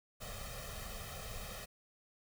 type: noise with comb filter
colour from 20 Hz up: pink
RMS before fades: -45 dBFS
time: 0.2-1.66 s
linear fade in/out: 20 ms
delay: 1.6 ms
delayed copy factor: +1
effects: none